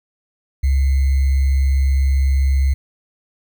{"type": "tone with sample-and-hold", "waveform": "sine", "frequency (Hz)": 67.7, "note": "C#2", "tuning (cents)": -40, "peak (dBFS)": -12, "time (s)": [0.63, 2.74], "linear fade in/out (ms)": 10, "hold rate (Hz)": 2100, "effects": []}